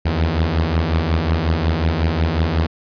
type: beating tone pair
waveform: sawtooth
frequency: 77.5 / 83 Hz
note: D#2 / E2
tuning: -6 / +12 cents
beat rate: 5.5 Hz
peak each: -16 / -14 dBFS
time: 0.05-2.67 s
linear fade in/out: 10 ms
effects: resampled to 11025 Hz